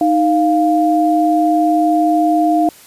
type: tone pair together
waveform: sine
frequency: 311.1 / 698.4 Hz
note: D#4 / F5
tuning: 0 / 0 cents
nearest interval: octave + major second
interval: 1400 cents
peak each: -13 dBFS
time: 0.01-2.69 s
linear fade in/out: 2 ms
effects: white hiss -42 dBFS RMS until 2.86 s + resampled to 32000 Hz